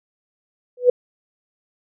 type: tone with exponential growth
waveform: sine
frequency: 494.2 Hz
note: B4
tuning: 1 cent sharp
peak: -5 dBFS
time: 0.77-0.9 s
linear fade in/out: 5 ms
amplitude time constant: 27 ms
effects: none